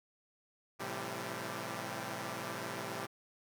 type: chord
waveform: 5% pulse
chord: A minor seventh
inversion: none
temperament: equal with one note detuned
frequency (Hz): 110 / 130.81 / 168.76 / 196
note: A2 / C3 / E3 / G3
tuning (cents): 0 / 0 / +41 / 0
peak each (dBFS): -33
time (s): 0.79-3.07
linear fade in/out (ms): 20
effects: none